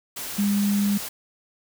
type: tone in noise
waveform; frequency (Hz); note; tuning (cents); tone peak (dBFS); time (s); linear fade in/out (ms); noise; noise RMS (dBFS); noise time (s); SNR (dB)
sine; 202.9; G#3; -40; -19; 0.38-0.98; 10; white; -33; 0.16-1.09; +11
effects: none